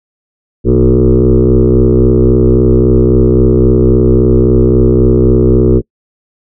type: tone with frequency modulation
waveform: sine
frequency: 225.1 Hz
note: A3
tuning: 40 cents sharp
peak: -3 dBFS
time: 0.64-5.82 s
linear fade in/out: 50 ms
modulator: 63.7 Hz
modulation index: 3.2
effects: noise-tail reverb RT60 0.1 s tail -26 dB re dry + tanh soft clip ceiling 0 dBFS